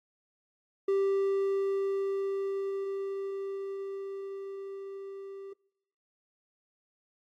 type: tone with level ramp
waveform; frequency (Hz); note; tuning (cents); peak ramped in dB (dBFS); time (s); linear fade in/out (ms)
triangle; 392; G4; 0; -22 to -39; 0.88-5.53; 5
effects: noise-tail reverb RT60 0.9 s tail -26 dB re dry + AAC 48 kbps